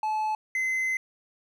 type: tone pair in turn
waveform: triangle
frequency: 863 / 2053 Hz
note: A5 / C7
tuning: -34 / -33 cents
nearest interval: octave + minor third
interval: 1501 cents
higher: second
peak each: -23 dBFS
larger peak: neither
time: 0.03-0.35 / 0.55-0.97 s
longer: second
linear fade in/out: 2 ms
effects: none